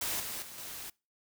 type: noise with level steps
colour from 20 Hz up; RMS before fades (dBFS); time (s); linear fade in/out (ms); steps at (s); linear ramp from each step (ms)
white; -34 / -39 / -47 / -43; 0.01-0.9; 5; 0.2 / 0.42 / 0.58; 2
effects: noise-tail reverb RT60 0.3 s tail -25 dB re dry